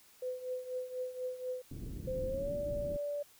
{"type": "tone with tremolo", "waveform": "sine", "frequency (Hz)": 506, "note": "B4", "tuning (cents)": 42, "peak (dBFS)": -33, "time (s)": [0.22, 1.62], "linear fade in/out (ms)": 5, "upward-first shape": "triangle", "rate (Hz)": 4.1, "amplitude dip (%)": 80}
{"type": "low-pass noise", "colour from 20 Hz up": "pink", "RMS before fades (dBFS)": -42, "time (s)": [1.71, 2.97], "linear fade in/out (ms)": 5, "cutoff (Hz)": 340, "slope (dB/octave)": 24}
{"type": "tone with pitch glide", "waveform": "sine", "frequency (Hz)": [517, 580.3], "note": ["C5", "D5"], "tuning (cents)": [-21, -21], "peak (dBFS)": -34, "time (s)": [2.07, 3.23], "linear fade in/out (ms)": 10, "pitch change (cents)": 200, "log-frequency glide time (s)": [2.26, 2.52]}
{"effects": ["white hiss -62 dBFS RMS until 3.39 s"]}